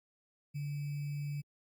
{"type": "tone with sample-and-hold", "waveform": "sine", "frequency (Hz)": 144.7, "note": "D3", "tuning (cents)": -25, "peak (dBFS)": -35, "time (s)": [0.54, 1.42], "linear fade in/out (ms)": 20, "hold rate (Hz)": 2450, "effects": ["Opus 48 kbps"]}